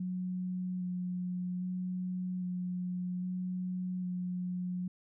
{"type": "tone with vibrato", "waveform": "sine", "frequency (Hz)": 181.5, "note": "F#3", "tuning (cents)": -33, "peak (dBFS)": -33, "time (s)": [0, 4.88], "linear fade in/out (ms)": 5, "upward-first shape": "square", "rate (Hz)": 0.62, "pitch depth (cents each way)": 11, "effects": []}